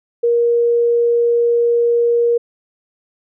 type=tone; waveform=sine; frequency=472.1 Hz; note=A#4; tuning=22 cents sharp; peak=-11 dBFS; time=0.23-2.38 s; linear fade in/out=10 ms; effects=none